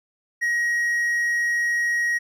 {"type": "tone", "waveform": "triangle", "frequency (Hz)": 1893, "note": "A#6", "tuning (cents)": 26, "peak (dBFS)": -18, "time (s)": [0.41, 2.19], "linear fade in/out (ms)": 20, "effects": []}